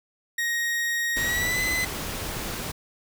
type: tone with pitch glide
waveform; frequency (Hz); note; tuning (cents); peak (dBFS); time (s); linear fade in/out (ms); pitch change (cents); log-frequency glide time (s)
40% pulse; 1876 to 2022; A#6 to B6; +11 to +40; -23; 0.38-1.85; 5; +129; 1.2-1.61
type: noise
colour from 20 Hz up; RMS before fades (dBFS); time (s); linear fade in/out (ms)
pink; -32; 1.16-2.72; 10
effects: none